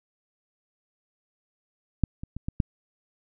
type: clicks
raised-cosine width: 5 ms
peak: -8 / -23 / -22 / -17 / -9 dBFS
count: 5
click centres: 2.037 / 2.235 / 2.366 / 2.485 / 2.602 s
effects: none